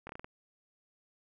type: slowing click train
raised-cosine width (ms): 0.5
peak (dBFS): -28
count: 6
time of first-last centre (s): 0.07-0.245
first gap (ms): 23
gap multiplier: 1.21
effects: none